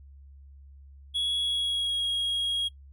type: tone with pitch glide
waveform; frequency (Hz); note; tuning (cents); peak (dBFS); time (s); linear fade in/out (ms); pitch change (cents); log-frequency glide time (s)
triangle; 3352 to 3287; G#7 to G#7; +15 to -19; -24; 1.14-2.69; 20; -34; 1.39-2.09
effects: noise-tail reverb RT60 0.1 s tail -21 dB re dry + added 69 Hz sine -47 dBFS peak until 2.92 s